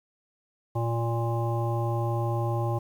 harmonic tone, 116.54 Hz, A#2, in tune, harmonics 1 / 3 / 5 / 7 / 9, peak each -26 / -33 / -35 / -34 / -38 dBFS, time 0.75-2.79 s, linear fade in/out 10 ms, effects 9-bit

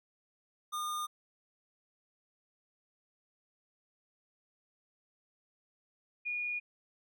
square / sine tone pair in turn, 1215 / 2442 Hz, D#6 / D#7, -42 / -33 cents, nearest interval octave, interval 1209 cents, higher second, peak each -35 / -33 dBFS, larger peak second, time 0.72-1.07 / 6.25-6.6 s, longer neither, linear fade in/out 20 ms, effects none

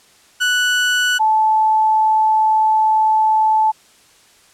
30% pulse / sine tone pair in turn, 1480 / 871.1 Hz, F#6 / A5, 0 / -18 cents, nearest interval major sixth, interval 918 cents, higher first, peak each -11 dBFS, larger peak neither, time 0.4-1.19 / 1.19-3.72 s, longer second, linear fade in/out 20 ms, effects white hiss -50 dBFS RMS until 4.53 s + low-pass 9000 Hz 12 dB/octave

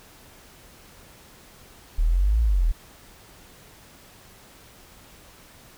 sine exponential two-way sweep, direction up then down, 36.71 to 58.27 to 37.24 Hz, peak -17 dBFS, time 1.98-2.72 s, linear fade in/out 10 ms, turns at 2.41 s, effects pink hiss -50 dBFS RMS until 5.77 s

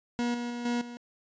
40% pulse tone with level steps, 240 Hz, B3, 49 cents flat, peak -26 / -31 / -33 / -26 / -39 dBFS, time 0.19-0.97 s, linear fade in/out 0 ms, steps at 0.34 / 0.5 / 0.65 / 0.81 s, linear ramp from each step 5 ms, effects resampled to 16000 Hz

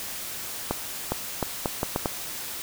accelerating click train, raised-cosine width 1 ms, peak -10 dBFS, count 7, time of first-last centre 0.71-2.058 s, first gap 410 ms, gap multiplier 0.75, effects white hiss -35 dBFS RMS until 2.62 s

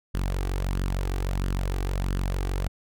sawtooth tone with flanger, 46.52 Hz, F#1, 10 cents sharp, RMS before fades -27 dBFS, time 0.14-2.68 s, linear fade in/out 10 ms, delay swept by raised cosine 0.62 to 2.62 ms, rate 1.5 Hz, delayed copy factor +0.5, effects none

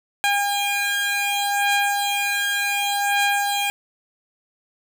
15% pulse beating tone pair, 808 / 808.67 Hz, G#5 / G#5, -48 / -46 cents, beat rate 0.67 Hz, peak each -18 / -15 dBFS, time 0.24-3.7 s, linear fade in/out 0 ms, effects none

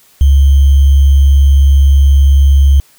sine tone with sample-and-hold, 69.3 Hz, C#2, in tune, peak -3 dBFS, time 0.21-2.8 s, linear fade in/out 0 ms, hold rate 3150 Hz, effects white hiss -47 dBFS RMS until 2.98 s

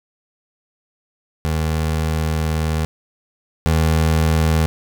25% pulse tone pair in turn, 78.9 / 79.68 Hz, D#2 / D#2, +25 / +42 cents, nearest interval unison, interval 17 cents, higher second, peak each -14 / -10 dBFS, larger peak second, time 1.45-2.85 / 3.66-4.66 s, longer first, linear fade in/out 0 ms, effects none

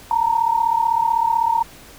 sine tone pair together, 904.1 / 940 Hz, A5 / A#5, +47 / +14 cents, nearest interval minor second, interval 67 cents, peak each -18 dBFS, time 0.11-1.63 s, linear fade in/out 2 ms, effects pink hiss -43 dBFS RMS until 1.98 s

